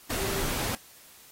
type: tone in noise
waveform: sine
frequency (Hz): 390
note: G4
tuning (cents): -9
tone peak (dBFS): -33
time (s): 0.17-0.43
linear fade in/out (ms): 2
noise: pink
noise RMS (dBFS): -31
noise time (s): 0.1-0.75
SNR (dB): -5
effects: white hiss -53 dBFS RMS until 1.31 s + AAC 48 kbps